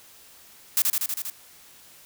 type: noise with echo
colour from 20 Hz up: blue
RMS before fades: -20 dBFS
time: 0.77-0.82 s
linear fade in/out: 2 ms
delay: 80 ms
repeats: 6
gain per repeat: -2 dB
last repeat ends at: 1.3 s
effects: white hiss -51 dBFS RMS until 2.05 s